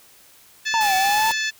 harmonic tone, 871 Hz, A5, 18 cents flat, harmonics 2 / 3 / 4 / 5 / 6 / 7 / 8, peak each -24 / -28 / -30 / -32 / -34 / -35 / -36 dBFS, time 0.65-1.51 s, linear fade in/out 20 ms
triangle exponential two-way sweep, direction down then up, 932.3 to 750 to 905 Hz, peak -16 dBFS, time 0.74-1.31 s, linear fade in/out 0 ms, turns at 0.95 s
white noise, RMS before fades -30 dBFS, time 0.81-1.32 s, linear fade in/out 0 ms
effects white hiss -51 dBFS RMS until 1.59 s

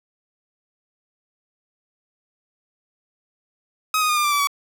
sawtooth tone with pitch steps, 1265 / 1242.6 / 1220.5 / 1198.8 / 1177.6 / 1156.7 / 1136.1 Hz, D#6 / D#6 / D#6 / D6 / D6 / D6 / C#6, +28 / -3 / -34 / +35 / +4 / -27 / +42 cents, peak -14 dBFS, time 3.94-4.472 s, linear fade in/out 2 ms, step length 76 ms, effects none

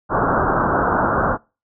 white low-pass noise, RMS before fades -18 dBFS, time 0.09-1.38 s, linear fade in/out 50 ms, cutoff 1500 Hz, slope 96 dB/octave, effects noise-tail reverb RT60 0.3 s tail -25 dB re dry

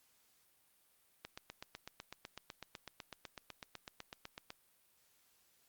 click train, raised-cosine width 0.2 ms, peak -28 dBFS, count 27, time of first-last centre 1.25-4.504 s, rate 7.99 Hz, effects white hiss -72 dBFS RMS until 5.68 s + Opus 48 kbps

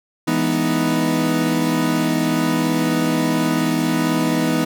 40% pulse chord, E major seventh, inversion none, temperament equal, 164.81 / 207.7 / 246.9 / 311.1 Hz, E3 / G#3 / B3 / D#4, 0 / 0 / 0 / 0 cents, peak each -22 / -26 / -20 / -20 dBFS, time 0.27-4.65 s, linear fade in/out 10 ms, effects none

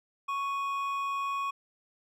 triangle tone pair together, 1108.7 / 2489 Hz, C#6 / D#7, 0 / 0 cents, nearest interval octave + major second, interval 1400 cents, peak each -28 / -39 dBFS, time 0.28-1.51 s, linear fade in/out 10 ms, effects none

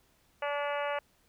harmonic tone, 288.4 Hz, D4, 31 cents flat, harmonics 2 / 3 / 4 / 5 / 6 / 7 / 8 / 9 / 10, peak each -33 / -37 / -39 / -41 / -43 / -44 / -45 / -46 / -47 dBFS, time 0.42-0.99 s, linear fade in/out 5 ms, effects pink hiss -68 dBFS RMS until 1.28 s

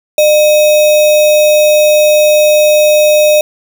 sine tone with sample-and-hold, 605 Hz, D#5, 49 cents flat, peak -4 dBFS, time 0.18-3.41 s, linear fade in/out 2 ms, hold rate 3150 Hz, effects none

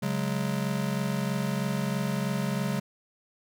square chord, C# suspended fourth, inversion none, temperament just, 138.59 / 184.79 / 207.9 Hz, C#3 / F#3 / G#3, 0 / -2 / +2 cents, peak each -32 dBFS, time 0.02-2.8 s, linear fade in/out 10 ms, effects none

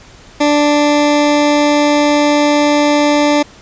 20% pulse tone, 293.7 Hz, D4, in tune, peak -4 dBFS, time 0.4-3.43 s, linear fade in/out 10 ms, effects pink hiss -40 dBFS RMS until 3.61 s + resampled to 16000 Hz

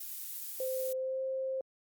violet noise, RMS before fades -41 dBFS, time 0-0.93 s, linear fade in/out 5 ms
sine tone with pitch glide, 519 to 527.5 Hz, C5 to C5, -14 to +14 cents, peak -32 dBFS, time 0.6-1.61 s, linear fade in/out 2 ms, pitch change +28 cents, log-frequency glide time 0.95-1.22 s
effects Opus 48 kbps

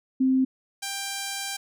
sine / 5% pulse tone pair in turn, 261.6 / 790.5 Hz, C4 / G5, 0 / +14 cents, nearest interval octave + perfect fifth, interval 1914 cents, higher second, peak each -18 dBFS, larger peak neither, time 0.2-0.45 / 0.82-1.57 s, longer second, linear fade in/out 10 ms, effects none

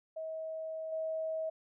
sine tone with level steps, 639 Hz, D#5, 46 cents sharp, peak -37 / -33 dBFS, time 0.16-1.5 s, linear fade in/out 10 ms, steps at 0.92 s, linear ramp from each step 5 ms, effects none

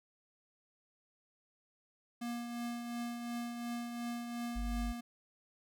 square tone with tremolo, 237.7 Hz, A#3, 34 cents sharp, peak -37 dBFS, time 2.21-5.01 s, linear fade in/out 10 ms, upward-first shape triangle, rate 2.8 Hz, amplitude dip 45%
sine tone, 50.8 Hz, G#1, 38 cents flat, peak -35 dBFS, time 4.55-4.93 s, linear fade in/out 20 ms
effects none

